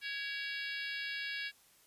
harmonic tone with a mistuned harmonic, 554.4 Hz, C#5, in tune, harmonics 3 / 4 / 5 / 6 / 7 / 8 / 9, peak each -41 / -43 / -45 / -47 / -48 / -49 / -50 dBFS, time 0.01-1.52 s, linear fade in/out 50 ms, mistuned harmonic 4, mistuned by +49 cents, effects white hiss -65 dBFS RMS until 1.86 s + resampled to 32000 Hz

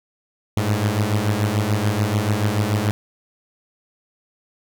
sawtooth beating tone pair, 101.6 / 108.5 Hz, G#2 / A2, -38 / -24 cents, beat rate 6.9 Hz, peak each -17 dBFS, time 0.57-2.91 s, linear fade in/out 0 ms, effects none

